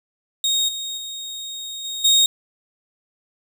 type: tone with level steps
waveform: 30% pulse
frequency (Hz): 3729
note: A#7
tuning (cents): 0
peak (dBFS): -15 / -24 / -27 / -24 / -10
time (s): 0.44-2.26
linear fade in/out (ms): 2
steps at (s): 0.68 / 0.97 / 1.84 / 2.04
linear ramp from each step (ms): 10
effects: none